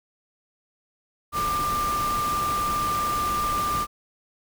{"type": "tone in noise", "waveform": "sine", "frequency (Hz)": 1191, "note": "D6", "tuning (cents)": 24, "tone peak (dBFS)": -23, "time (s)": [1.32, 3.87], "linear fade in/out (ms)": 50, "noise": "pink", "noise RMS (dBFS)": -32, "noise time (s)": [1.32, 3.87], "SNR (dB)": 6, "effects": []}